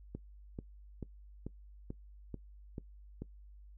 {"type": "click train", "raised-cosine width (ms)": 3, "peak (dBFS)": -28, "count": 8, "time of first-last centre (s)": [0.15, 3.22], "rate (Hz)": 2.28, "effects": ["noise-tail reverb RT60 0.1 s tail -20 dB re dry", "added 50 Hz sine -52 dBFS peak until 3.77 s"]}